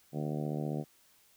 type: harmonic tone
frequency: 75.2 Hz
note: D2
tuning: 42 cents sharp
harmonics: 2 / 3 / 4 / 5 / 6 / 7 / 8 / 9 / 10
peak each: -35 / -39 / -41 / -43 / -45 / -46 / -47 / -48 / -49 dBFS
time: 0.12-0.85 s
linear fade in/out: 50 ms
effects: white hiss -65 dBFS RMS until 1.36 s